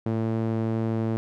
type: tone with band-pass filter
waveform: sawtooth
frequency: 112.2 Hz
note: A2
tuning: 34 cents sharp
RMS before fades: -26 dBFS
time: 0.06-1.17 s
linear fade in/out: 0 ms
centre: 280 Hz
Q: 0.8
effects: none